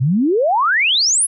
sine exponential sweep, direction up, 118.4 to 11175 Hz, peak -12 dBFS, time 0-1.27 s, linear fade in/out 20 ms, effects none

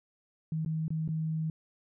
sine tone with dropouts, 158.7 Hz, D#3, 35 cents sharp, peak -29 dBFS, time 0.52-1.5 s, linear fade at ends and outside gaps 2 ms, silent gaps 0.649-0.66 / 0.881-0.904 / 1.078-1.088 s, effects none

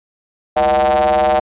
square ring-modulated tone, 69.3 Hz, C#2, in tune, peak -9 dBFS, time 0.56-1.4 s, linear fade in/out 10 ms, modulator 684 Hz, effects resampled to 8000 Hz

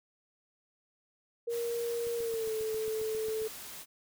sine tone with pitch glide, 469.6 to 438.2 Hz, A#4 to A4, +13 to -7 cents, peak -31 dBFS, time 1.47-3.48 s, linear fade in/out 10 ms, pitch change -120 cents, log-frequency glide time 2.16-2.53 s
white noise, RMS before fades -45 dBFS, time 1.49-3.86 s, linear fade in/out 50 ms
click train, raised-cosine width 3 ms, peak -38 dBFS, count 11, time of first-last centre 2.07-3.42 s, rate 7.41 Hz
effects none

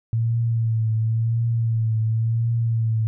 sine tone with vibrato, 113.4 Hz, A#2, 47 cents flat, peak -18 dBFS, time 0.13-3.07 s, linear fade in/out 0 ms, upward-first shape triangle, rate 0.94 Hz, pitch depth 50 cents each way, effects none

